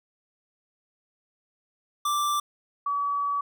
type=tone pair in turn; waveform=square / sine; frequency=1174.7 / 1140.6 Hz; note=D6 / C#6; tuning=0 / +49 cents; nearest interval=minor second; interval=51 cents; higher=first; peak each=-24 dBFS; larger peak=neither; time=2.05-2.4 / 2.86-3.41 s; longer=second; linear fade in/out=5 ms; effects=none